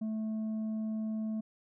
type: tone with tanh clipping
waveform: sine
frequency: 218.4 Hz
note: A3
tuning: 13 cents flat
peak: -33 dBFS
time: 0.01-1.41 s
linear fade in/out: 10 ms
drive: 4 dB
effects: none